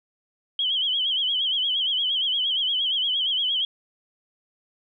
sine tone with vibrato, 3147 Hz, G7, 6 cents sharp, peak -21 dBFS, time 0.59-3.65 s, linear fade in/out 2 ms, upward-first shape sine, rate 8.6 Hz, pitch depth 100 cents each way, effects none

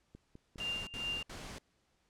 click train, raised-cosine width 3 ms, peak -38 dBFS, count 6, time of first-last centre 0.15-1.17 s, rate 4.9 Hz
pink noise bursts, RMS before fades -46 dBFS, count 3, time 0.58-1.584 s, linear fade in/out 2 ms, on 290 ms, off 67 ms
sine tone with tremolo, 2794 Hz, F7, in tune, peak -33 dBFS, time 0.6-1.23 s, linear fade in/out 2 ms, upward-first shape triangle, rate 2.5 Hz, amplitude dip 90%
effects pink hiss -75 dBFS RMS until 2.09 s + low-pass 8000 Hz 12 dB/octave

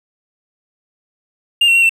triangle tone with pitch steps, 2807 / 2725 / 2745 / 2691 Hz, F7 / F7 / F7 / E7, +8 / -43 / -31 / +35 cents, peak -7 dBFS, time 1.61-1.894 s, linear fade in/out 5 ms, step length 71 ms, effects none

